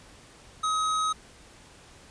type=tone; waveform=square; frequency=1268 Hz; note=D#6; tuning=32 cents sharp; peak=-25 dBFS; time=0.63-1.13 s; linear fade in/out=10 ms; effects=pink hiss -52 dBFS RMS until 2.1 s + resampled to 22050 Hz